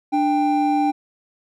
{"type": "tone pair together", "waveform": "triangle", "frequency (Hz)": [295.7, 790], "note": ["D4", "G5"], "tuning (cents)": [12, 13], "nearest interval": "octave + perfect fourth", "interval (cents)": 1701, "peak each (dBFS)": -17, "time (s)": [0.12, 0.92], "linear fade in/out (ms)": 20, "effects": []}